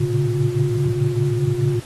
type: tone cluster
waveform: sine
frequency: 111.6 / 118.3 / 137.9 / 142.7 / 355.4 Hz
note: A2 / A#2 / C#3 / D3 / F4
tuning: +25 / +26 / -9 / -49 / +30 cents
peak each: -25 / -23 / -21 / -24 / -23 dBFS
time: 0-1.8 s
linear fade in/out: 10 ms
effects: pink hiss -40 dBFS RMS until 1.85 s + AAC 32 kbps